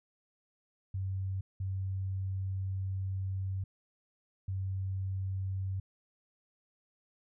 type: tone bursts at uneven times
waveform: sine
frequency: 95.5 Hz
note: G2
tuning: 45 cents flat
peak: -32 dBFS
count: 3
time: 0.94-1.41 / 1.6-3.64 / 4.48-5.8 s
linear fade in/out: 5 ms
effects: none